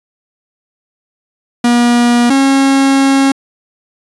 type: tone pair in turn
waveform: 45% pulse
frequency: 240 / 272 Hz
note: B3 / C#4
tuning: -49 / -33 cents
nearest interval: major second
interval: 216 cents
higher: second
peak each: -7 dBFS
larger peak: neither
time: 1.64-2.3 / 2.3-3.32 s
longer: second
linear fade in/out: 5 ms
effects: resampled to 24000 Hz